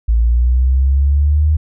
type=linear sweep; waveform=sine; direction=up; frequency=55.3 to 77.78 Hz; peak=-9 dBFS; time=0.08-1.57 s; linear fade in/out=10 ms; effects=none